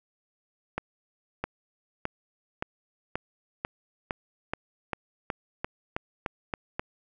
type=accelerating click train; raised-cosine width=0.5 ms; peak=-14 dBFS; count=15; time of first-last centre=0.78-6.795 s; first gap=660 ms; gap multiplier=0.93; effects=none